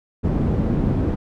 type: low-pass noise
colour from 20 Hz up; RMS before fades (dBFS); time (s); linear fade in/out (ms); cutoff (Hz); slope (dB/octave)
white; -20; 0.23-1.16; 20; 230; 12
effects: none